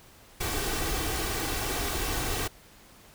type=noise with comb filter; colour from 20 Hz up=pink; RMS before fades=-30 dBFS; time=0.4-2.48 s; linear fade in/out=10 ms; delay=2.6 ms; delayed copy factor=+0.55; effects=pink hiss -54 dBFS RMS until 3.14 s